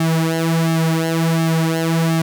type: tone with flanger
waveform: sawtooth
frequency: 163.3 Hz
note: E3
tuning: 16 cents flat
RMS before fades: -17 dBFS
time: 0-2.22 s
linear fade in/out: 5 ms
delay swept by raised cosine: 2 to 5.3 ms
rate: 1.4 Hz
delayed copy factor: -0.8
effects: none